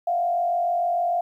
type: tone with frequency modulation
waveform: sine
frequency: 698.5 Hz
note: F5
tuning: in tune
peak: -20 dBFS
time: 0.07-1.21 s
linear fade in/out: 5 ms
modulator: 46.6 Hz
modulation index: 0.63
effects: 10-bit